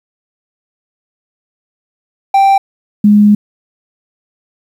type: tone pair in turn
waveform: triangle / sine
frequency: 784 / 207.7 Hz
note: G5 / G#3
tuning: 0 / 0 cents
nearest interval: octave + major seventh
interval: 2300 cents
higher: first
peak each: -3 dBFS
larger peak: neither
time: 2.34-2.58 / 3.04-3.35 s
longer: second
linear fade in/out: 5 ms
effects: 7-bit